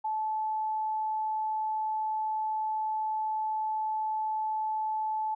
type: tone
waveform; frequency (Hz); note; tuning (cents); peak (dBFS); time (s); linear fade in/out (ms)
sine; 868; A5; -24; -28; 0.04-5.35; 10
effects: none